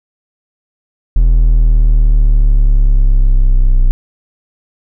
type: linear sweep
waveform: triangle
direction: down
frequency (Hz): 41 to 30.85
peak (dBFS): -3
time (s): 1.16-3.91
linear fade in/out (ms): 0
effects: none